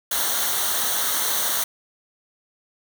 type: noise with comb filter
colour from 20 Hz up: white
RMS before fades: -23 dBFS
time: 0.11-1.64 s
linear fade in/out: 5 ms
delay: 0.4 ms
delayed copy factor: -0.7
effects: none